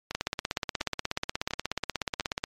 two click trains, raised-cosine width 0.2 ms, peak -15 / -11 dBFS, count 4 / 39, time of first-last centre 0.11-2.208 / 0.15-2.439 s, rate 1.43 / 16.6 Hz, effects MP3 64 kbps

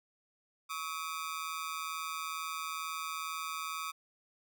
sawtooth ring-modulated tone, 1200 Hz, D6, 37 cents sharp, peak -30 dBFS, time 0.69-3.92 s, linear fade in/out 20 ms, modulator 81.1 Hz, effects none

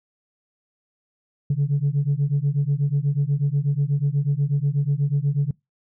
sine beating tone pair, 138.59 / 146.79 Hz, C#3 / D3, 0 / 0 cents, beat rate 8.2 Hz, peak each -20 dBFS, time 1.5-5.51 s, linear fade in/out 5 ms, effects noise-tail reverb RT60 0.2 s tail -25 dB re dry + tanh soft clip ceiling -14 dBFS

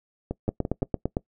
two click trains, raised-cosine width 2 ms, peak -11 / -15 dBFS, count 7 / 4, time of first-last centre 0.49-1.169 / 0.31-0.822 s, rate 8.84 / 5.86 Hz, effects noise-tail reverb RT60 0.1 s tail -22 dB re dry

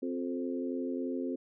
harmonic tone with a mistuned harmonic, 87.31 Hz, F2, in tune, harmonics 3 / 4 / 5 / 6, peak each -34 / -38 / -40 / -43 dBFS, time 0.02-1.36 s, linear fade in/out 10 ms, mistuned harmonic 4, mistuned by +21 cents, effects none

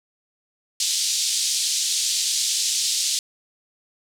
pink band-pass noise, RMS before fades -23 dBFS, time 0.8-3.19 s, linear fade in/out 2 ms, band 3800 to 8700 Hz, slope 24 dB/octave, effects none

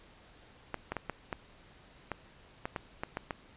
clicks, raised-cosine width 0.5 ms, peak -19 dBFS, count 11, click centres 0.743 / 0.92 / 0.967 / 1.097 / 1.328 / 2.117 / 2.655 / 2.762 / 3.035 / 3.171 / 3.308 s, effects pink hiss -58 dBFS RMS until 3.56 s + resampled to 8000 Hz

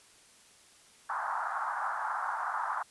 pink band-pass noise, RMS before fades -34 dBFS, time 1.09-2.83 s, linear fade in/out 10 ms, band 790 to 1500 Hz, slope 48 dB/octave, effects white hiss -59 dBFS RMS until 2.9 s + resampled to 24000 Hz

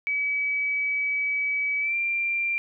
sine tone with pitch glide, 2283 to 2372 Hz, D7 to D7, -50 to +17 cents, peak -23 dBFS, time 0.07-2.58 s, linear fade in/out 0 ms, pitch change +67 cents, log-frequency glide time 1.8-1.96 s, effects none

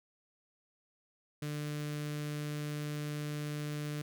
sawtooth tone with notch filter, 148.7 Hz, D3, 22 cents sharp, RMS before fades -38 dBFS, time 1.42-4.02 s, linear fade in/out 5 ms, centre 840 Hz, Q 1.2, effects none

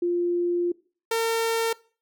sine / sawtooth tone pair in turn, 349.2 / 455.2 Hz, F4 / A#4, 0 / -41 cents, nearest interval perfect fourth, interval 459 cents, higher second, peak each -21 / -18 dBFS, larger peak second, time 0.02-0.72 / 1.11-1.73 s, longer first, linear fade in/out 5 ms, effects noise-tail reverb RT60 0.4 s tail -22 dB re dry

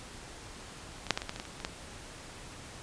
clicks, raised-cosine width 0.2 ms, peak -23 / -6 / -13 / -19 / -17 / -22 / -20 / -28 / -24 / -15 dBFS, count 10, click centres 1.067 / 1.107 / 1.175 / 1.219 / 1.294 / 1.361 / 1.399 / 1.453 / 1.602 / 1.649 s, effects pink hiss -47 dBFS RMS until 2.82 s + resampled to 22050 Hz

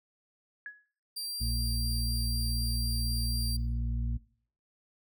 sine tone with exponential decay, 1682 Hz, G#6, 22 cents sharp, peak -35 dBFS, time 0.66-0.86 s, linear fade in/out 1 ms, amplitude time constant 43 ms
sawtooth tone, 4724 Hz, D8, 9 cents sharp, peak -32 dBFS, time 1.16-3.57 s, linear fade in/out 10 ms
harmonic tone, 58.27 Hz, A#1, in tune, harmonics 1 / 2 / 4, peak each -30 / -36 / -42 dBFS, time 1.4-4.18 s, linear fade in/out 20 ms
effects noise-tail reverb RT60 0.5 s tail -19 dB re dry

